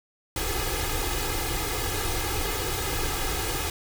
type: noise with comb filter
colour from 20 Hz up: pink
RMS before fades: -28 dBFS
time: 0.36-3.7 s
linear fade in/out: 2 ms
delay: 2.4 ms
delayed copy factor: +0.95
effects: none